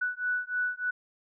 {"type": "beating tone pair", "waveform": "sine", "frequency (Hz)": [1480, 1483.3], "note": ["F#6", "F#6"], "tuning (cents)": [0, 4], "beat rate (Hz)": 3.3, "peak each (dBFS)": -31, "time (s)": [0.01, 0.91], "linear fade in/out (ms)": 10, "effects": []}